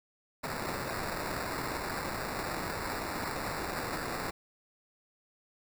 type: noise with sample-and-hold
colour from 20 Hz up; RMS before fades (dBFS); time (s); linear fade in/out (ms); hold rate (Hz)
white; -36; 0.43-4.31; 10; 3150
effects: none